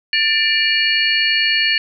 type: tone cluster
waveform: sine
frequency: 1780 / 2354 / 2866 / 4383 Hz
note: A6 / D7 / F7 / C#8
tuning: +20 / +3 / +44 / -20 cents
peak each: -19 dBFS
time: 0.13-1.78 s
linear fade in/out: 2 ms
effects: none